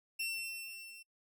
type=tone with level ramp; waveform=sawtooth; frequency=2701 Hz; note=E7; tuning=42 cents sharp; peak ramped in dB=-31 to -48 dBFS; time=0.19-1.03 s; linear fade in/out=10 ms; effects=noise-tail reverb RT60 0.1 s tail -26 dB re dry